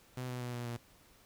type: tone with pitch steps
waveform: sawtooth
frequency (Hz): 126.5 / 124.54 / 122.62 / 120.72 / 118.85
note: B2 / B2 / B2 / B2 / A#2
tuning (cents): +42 / +15 / -12 / -39 / +34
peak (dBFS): -34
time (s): 0.17-0.77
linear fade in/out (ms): 5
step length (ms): 120
effects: pink hiss -63 dBFS RMS until 1.25 s